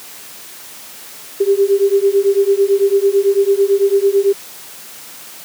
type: beating tone pair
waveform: sine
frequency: 392 / 401 Hz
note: G4 / G4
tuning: 0 / +39 cents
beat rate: 9 Hz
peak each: -13 dBFS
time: 1.4-4.33 s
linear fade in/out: 10 ms
effects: white hiss -35 dBFS RMS until 5.44 s + high-pass 150 Hz 12 dB/octave